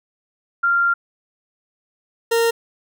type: tone pair in turn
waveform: sine / 40% pulse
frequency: 1389 / 461.8 Hz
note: F6 / A#4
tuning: -10 / -16 cents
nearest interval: octave + perfect fifth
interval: 1906 cents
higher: first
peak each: -14 dBFS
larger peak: neither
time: 0.63-0.94 / 2.31-2.51 s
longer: first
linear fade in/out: 10 ms
effects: none